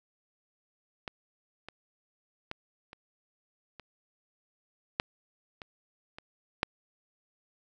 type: clicks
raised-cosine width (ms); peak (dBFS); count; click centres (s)
0.3; -20 / -26 / -20 / -30 / -29 / -10 / -26 / -27 / -9; 9; 1.078 / 1.686 / 2.514 / 2.931 / 3.797 / 4.999 / 5.618 / 6.185 / 6.631
effects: none